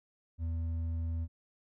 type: tone with hard clipping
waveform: sine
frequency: 82.4 Hz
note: E2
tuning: in tune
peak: -33 dBFS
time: 0.38-1.28 s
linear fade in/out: 50 ms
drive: 4 dB
effects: none